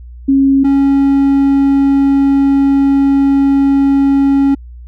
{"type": "tone pair in turn", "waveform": ["sine", "triangle"], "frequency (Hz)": [272.5, 276.1], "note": ["C#4", "C#4"], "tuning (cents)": [-29, -7], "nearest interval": "unison", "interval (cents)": 22, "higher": "second", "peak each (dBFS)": [-6, -5], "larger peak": "second", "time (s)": [[0.28, 0.64], [0.64, 4.55]], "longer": "second", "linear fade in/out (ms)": 10, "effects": ["added 60 Hz sine -29 dBFS peak until 4.87 s"]}